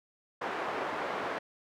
pink band-pass noise, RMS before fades -35 dBFS, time 0.41-1.39 s, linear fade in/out 10 ms, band 470 to 1500 Hz, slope 12 dB/octave, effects none

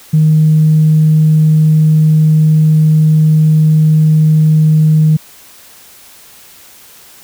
sine tone, 155.56 Hz, D#3, in tune, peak -4 dBFS, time 0.13-5.17 s, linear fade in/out 10 ms, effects tanh soft clip ceiling 0 dBFS + white hiss -39 dBFS RMS until 7.23 s

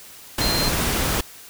sine tone in noise, 4156 Hz, C8, 12 cents flat, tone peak -23 dBFS, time 0.41-0.69 s, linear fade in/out 5 ms, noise pink, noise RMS -22 dBFS, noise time 0.38-1.21 s, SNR -4 dB, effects white hiss -43 dBFS RMS until 1.49 s

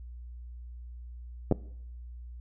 clicks, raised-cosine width 2 ms, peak -11 dBFS, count 2, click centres 1.513 / 1.523 s, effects noise-tail reverb RT60 0.7 s tail -21 dB re dry + added 60 Hz sine -41 dBFS peak until 2.4 s

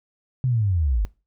sine linear sweep, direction down, 132.8 to 46.25 Hz, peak -18 dBFS, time 0.44-1.05 s, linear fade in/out 0 ms, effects noise-tail reverb RT60 0.3 s tail -22 dB re dry

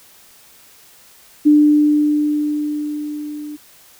sine tone with level ramp, 297.9 Hz, D4, 25 cents sharp, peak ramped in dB -6 to -27 dBFS, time 1.45-3.57 s, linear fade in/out 20 ms, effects white hiss -47 dBFS RMS until 3.99 s

